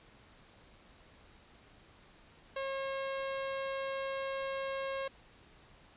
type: tone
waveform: sawtooth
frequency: 541 Hz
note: C#5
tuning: 42 cents flat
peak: -31 dBFS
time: 2.56-5.08 s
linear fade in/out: 5 ms
effects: pink hiss -60 dBFS RMS until 5.96 s + resampled to 8000 Hz